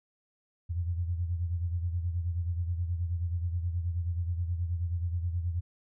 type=beating tone pair; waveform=sine; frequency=85.4 / 94.8 Hz; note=F2 / F#2; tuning=-38 / +43 cents; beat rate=9.4 Hz; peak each=-29 / -37 dBFS; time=0.69-5.61 s; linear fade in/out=20 ms; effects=none